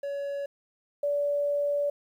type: tone pair in turn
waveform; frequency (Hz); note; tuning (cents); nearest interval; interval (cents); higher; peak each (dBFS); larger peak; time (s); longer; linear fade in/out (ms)
triangle / sine; 564 / 576.5; C#5 / D5; +30 / -32; unison; 38; second; -28 / -24; second; 0.03-0.46 / 1.03-1.9; second; 5
effects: 10-bit